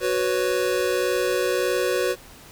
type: chord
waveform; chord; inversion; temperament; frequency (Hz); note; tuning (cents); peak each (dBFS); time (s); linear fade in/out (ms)
square; F# suspended fourth; none; just; 370 / 493.3 / 555; F#4 / B4 / C#5; 0 / -2 / +2; -25 / -25 / -28; 0-2.16; 50
effects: pink hiss -46 dBFS RMS until 2.51 s